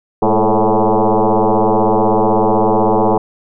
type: tone with frequency modulation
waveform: sine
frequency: 210 Hz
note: G#3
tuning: 19 cents sharp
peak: -9 dBFS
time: 0.22-3.18 s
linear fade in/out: 5 ms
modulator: 109 Hz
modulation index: 7
effects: none